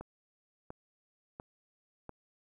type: click train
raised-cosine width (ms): 1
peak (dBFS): -29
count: 4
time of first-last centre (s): 0.01-2.093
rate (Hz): 1.44
effects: 11-bit